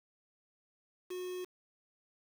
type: tone with quantisation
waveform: triangle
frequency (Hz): 364.4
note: F#4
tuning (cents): -26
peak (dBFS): -36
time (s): 1.1-1.45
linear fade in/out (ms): 10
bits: 8
effects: none